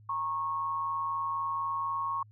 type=tone pair together; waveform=sine; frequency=932.3 / 1096.3 Hz; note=A#5 / C#6; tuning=0 / -20 cents; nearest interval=minor third; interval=280 cents; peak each=-38 / -30 dBFS; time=0.09-2.23 s; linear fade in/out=5 ms; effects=added 106 Hz sine -53 dBFS peak until 2.31 s